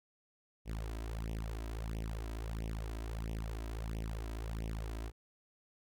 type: tone with flanger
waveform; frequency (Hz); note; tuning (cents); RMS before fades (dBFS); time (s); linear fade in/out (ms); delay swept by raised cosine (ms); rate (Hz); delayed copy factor
sawtooth; 55; A1; 0; -40; 0.65-5.12; 50; 0.33 to 3.13; 1.5; +0.9
effects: none